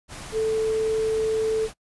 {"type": "tone in noise", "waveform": "sine", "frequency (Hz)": 440, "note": "A4", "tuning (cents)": 0, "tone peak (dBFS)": -20, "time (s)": [0.32, 1.69], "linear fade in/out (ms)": 50, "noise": "pink", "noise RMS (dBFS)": -38, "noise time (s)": [0.08, 1.74], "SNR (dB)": 15, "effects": ["noise-tail reverb RT60 0.1 s tail -23 dB re dry", "resampled to 24000 Hz"]}